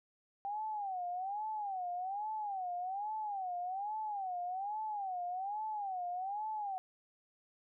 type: tone with vibrato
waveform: sine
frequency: 784 Hz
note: G5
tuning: in tune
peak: -36 dBFS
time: 0.45-6.78 s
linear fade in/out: 0 ms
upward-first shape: sine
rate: 1.2 Hz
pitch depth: 180 cents each way
effects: none